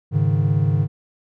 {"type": "chord", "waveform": "triangle", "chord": "Ab suspended fourth", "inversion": "none", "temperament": "just", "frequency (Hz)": [103.83, 138.43, 155.74], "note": ["Ab2", "Db3", "Eb3"], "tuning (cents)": [0, -2, 2], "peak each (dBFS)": -18, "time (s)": [0.11, 0.88], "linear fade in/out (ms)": 50, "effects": []}